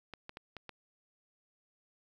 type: clicks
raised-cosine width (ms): 0.3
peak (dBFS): -28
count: 5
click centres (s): 0.137 / 0.294 / 0.371 / 0.567 / 0.693
effects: 10-bit